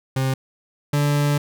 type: tone pair in turn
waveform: 40% pulse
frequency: 132.6 / 145.43 Hz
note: C3 / D3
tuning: +23 / -17 cents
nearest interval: major second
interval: 160 cents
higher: second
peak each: -18 / -16 dBFS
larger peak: second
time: 0.16-0.34 / 0.93-1.38 s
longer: second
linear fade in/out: 5 ms
effects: none